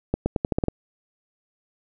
accelerating click train, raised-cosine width 2 ms, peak -8 dBFS, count 8, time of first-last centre 0.14-0.684 s, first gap 120 ms, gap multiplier 0.85, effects none

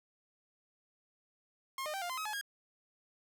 sawtooth tone with pitch steps, 1070 / 610 / 779 / 703 / 1034 / 1273 / 851 / 1632 Hz, C6 / D#5 / G5 / F5 / C6 / D#6 / G#5 / G#6, +38 / -34 / -11 / +11 / -21 / +39 / +42 / -31 cents, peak -33 dBFS, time 1.78-2.412 s, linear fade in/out 2 ms, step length 79 ms, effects none

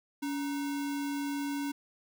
sine tone with sample-and-hold, 283.4 Hz, C#4, 38 cents sharp, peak -31 dBFS, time 0.22-1.72 s, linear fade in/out 10 ms, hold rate 1225 Hz, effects none

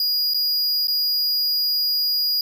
square tone with dropouts, 4879 Hz, D#8, 35 cents flat, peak -19 dBFS, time 0-2.41 s, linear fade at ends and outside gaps 2 ms, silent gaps 0.337-0.344 / 0.872-0.881 s, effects none

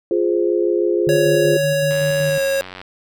sine chord, F minor, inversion none, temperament equal with one note detuned, 349.2 / 415.3 / 519.9 Hz, F4 / Ab4 / C5, 0 / 0 / -11 cents, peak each -17 / -19 / -23 dBFS, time 0.11-1.57 s, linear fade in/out 2 ms
sine tone with tremolo, 150.9 Hz, D3, 47 cents sharp, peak -20 dBFS, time 1.07-2.38 s, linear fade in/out 0 ms, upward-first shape square, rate 5.3 Hz, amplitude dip 35%
square tone with pitch glide, 557 to 546.2 Hz, C#5 to C#5, +8 to -26 cents, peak -17 dBFS, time 1.09-2.61 s, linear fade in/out 0 ms, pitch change -34 cents, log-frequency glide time 2.19-2.41 s
click train, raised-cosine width 0.3 ms, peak -17 dBFS, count 85, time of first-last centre 1.91-2.815 s, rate 92.8 Hz
effects none

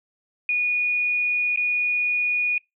sine tone with dropouts, 2456 Hz, D#7, 23 cents flat, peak -19 dBFS, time 0.49-2.58 s, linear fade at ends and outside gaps 2 ms, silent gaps 1.561-1.573 s, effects noise-tail reverb RT60 0.2 s tail -26 dB re dry

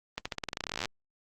accelerating click train, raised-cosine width 0.2 ms, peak -15 dBFS, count 23, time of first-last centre 0.18-0.856 s, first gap 75 ms, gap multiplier 0.9, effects Opus 32 kbps

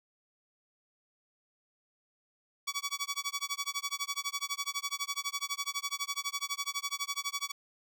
10% pulse tone with tremolo, 1134 Hz, C#6, 39 cents sharp, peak -22 dBFS, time 2.67-7.52 s, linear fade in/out 10 ms, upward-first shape sine, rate 12 Hz, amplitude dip 100%, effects none

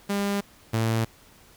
sawtooth tone pair in turn, 201 / 112.81 Hz, G3 / A2, +44 / +44 cents, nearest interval minor seventh, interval 1000 cents, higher first, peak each -20 / -18 dBFS, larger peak second, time 0.09-0.41 / 0.73-1.05 s, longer neither, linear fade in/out 10 ms, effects pink hiss -54 dBFS RMS until 1.56 s

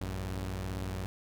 sawtooth tone pair together, 55.89 / 94 Hz, A1 / F#2, +28 / +28 cents, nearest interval major sixth, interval 900 cents, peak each -35 / -32 dBFS, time 0.01-1.06 s, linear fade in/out 0 ms, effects none

